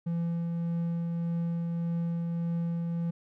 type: tone with tremolo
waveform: triangle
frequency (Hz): 169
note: E3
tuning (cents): +43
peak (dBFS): -25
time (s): 0.06-3.11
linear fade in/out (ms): 10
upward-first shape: triangle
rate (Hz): 1.7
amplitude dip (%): 25
effects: none